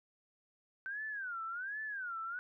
sine tone with vibrato, 1522 Hz, F#6, 48 cents sharp, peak -38 dBFS, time 0.86-2.39 s, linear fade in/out 0 ms, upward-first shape sine, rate 1.3 Hz, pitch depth 240 cents each way, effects none

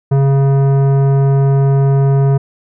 triangle tone with tanh clipping, 137.5 Hz, C#3, 14 cents flat, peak -10 dBFS, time 0.11-2.38 s, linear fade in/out 10 ms, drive 18 dB, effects none

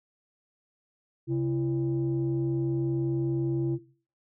sine tone pair together, 133.57 / 336 Hz, C3 / E4, +36 / +33 cents, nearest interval octave + major third, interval 1597 cents, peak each -26 dBFS, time 1.27-3.79 s, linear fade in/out 50 ms, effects noise-tail reverb RT60 0.4 s tail -17 dB re dry + tanh soft clip ceiling -20 dBFS

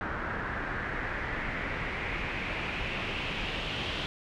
pink noise with low-pass filter sweep, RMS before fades -34 dBFS, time 0.01-4.06 s, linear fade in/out 0 ms, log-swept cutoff 1500 to 3200 Hz, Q 3.4, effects none

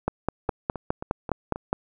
two click trains, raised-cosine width 1 ms, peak -9 / -18 dBFS, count 9 / 5, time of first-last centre 0.08-1.729 / 0.49-1.56 s, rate 4.85 / 3.74 Hz, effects none

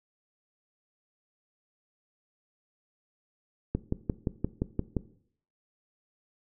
click train, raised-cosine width 3 ms, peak -14 dBFS, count 8, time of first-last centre 3.75-4.967 s, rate 5.75 Hz, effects noise-tail reverb RT60 0.6 s tail -17 dB re dry

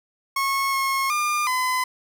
30% pulse tone with pitch steps, 1093 / 1084 / 1204 / 1015 Hz, C#6 / C#6 / D6 / B5, -25 / -39 / +43 / +47 cents, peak -18 dBFS, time 0.36-1.84 s, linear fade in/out 5 ms, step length 370 ms, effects none

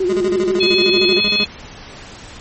sine tone with vibrato, 366.3 Hz, F#4, 17 cents flat, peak -14 dBFS, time 0-1.19 s, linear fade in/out 5 ms, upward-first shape sine, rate 12 Hz, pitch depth 80 cents each way
25% pulse tone with tremolo, 206.2 Hz, G#3, 12 cents flat, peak -16 dBFS, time 0.09-1.45 s, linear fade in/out 10 ms, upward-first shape square, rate 13 Hz, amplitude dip 80%
harmonic tone, 850 Hz, G#5, 40 cents sharp, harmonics 3 / 4 / 5, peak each -18 / -19 / -17 dBFS, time 0.6-1.45 s, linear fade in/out 10 ms
effects pink hiss -36 dBFS RMS until 2.4 s + MP3 32 kbps

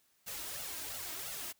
white noise with flanger, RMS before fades -42 dBFS, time 0.26-1.53 s, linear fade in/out 20 ms, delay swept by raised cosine 1.4 to 3.2 ms, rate 2.9 Hz, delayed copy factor +0.7, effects white hiss -72 dBFS RMS until 1.59 s

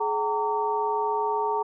sine tone cluster, 423.6 / 764 / 916 / 1149 Hz, G#4 / G5 / A#5 / D6, +34 / -45 / -31 / -38 cents, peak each -28 / -34 / -25 / -34 dBFS, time 0-1.63 s, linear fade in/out 10 ms, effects none

